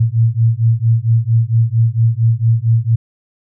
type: beating tone pair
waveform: sine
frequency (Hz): 112.3 / 116.7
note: A2 / A#2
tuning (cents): +36 / +2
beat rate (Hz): 4.4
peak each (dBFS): -13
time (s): 0-2.96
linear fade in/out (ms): 10
effects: none